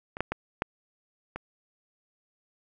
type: clicks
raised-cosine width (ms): 0.5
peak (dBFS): -22 / -11 / -14 / -11 / -20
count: 5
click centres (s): 0.169 / 0.206 / 0.32 / 0.621 / 1.36
effects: none